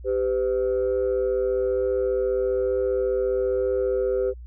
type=tone pair together; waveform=sine; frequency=392 / 506.9 Hz; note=G4 / B4; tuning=0 / +45 cents; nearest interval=major third; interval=445 cents; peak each=-22 dBFS; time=0.04-4.34 s; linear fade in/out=50 ms; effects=tanh soft clip ceiling -16 dBFS + added 60 Hz sine -37 dBFS peak until 4.46 s